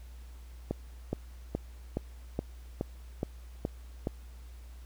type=click train; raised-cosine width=2 ms; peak=-17 dBFS; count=9; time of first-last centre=0.71-4.071 s; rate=2.38 Hz; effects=added 60 Hz sine -45 dBFS peak until 4.85 s + pink hiss -61 dBFS RMS until 4.85 s